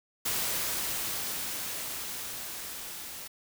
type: noise with level ramp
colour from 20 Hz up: white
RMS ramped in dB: -30 to -42 dBFS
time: 0.25-3.28 s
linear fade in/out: 10 ms
effects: none